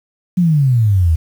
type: exponential sweep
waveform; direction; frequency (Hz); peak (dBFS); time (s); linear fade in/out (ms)
sine; down; 185 to 77; -9; 0.37-1.16; 10
effects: 7-bit